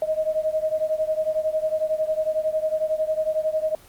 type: beating tone pair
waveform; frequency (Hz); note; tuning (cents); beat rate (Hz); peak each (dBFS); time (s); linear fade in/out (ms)
sine; 622.3 / 633.3; D#5 / D#5; 0 / +30; 11; -23 / -25; 0.02-3.75; 2
effects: pink hiss -50 dBFS RMS until 3.88 s + Opus 24 kbps